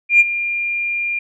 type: tone with ADSR envelope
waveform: sine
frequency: 2400 Hz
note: D7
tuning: 37 cents sharp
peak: -4 dBFS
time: 0.09-1.19 s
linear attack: 110 ms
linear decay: 32 ms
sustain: -14 dB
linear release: 5 ms
effects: tanh soft clip ceiling 0 dBFS